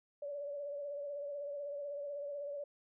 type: tone with vibrato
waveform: sine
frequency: 573 Hz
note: D5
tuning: 43 cents flat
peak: -39 dBFS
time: 0.22-2.64 s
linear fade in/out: 5 ms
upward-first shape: sine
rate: 16 Hz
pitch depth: 40 cents each way
effects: none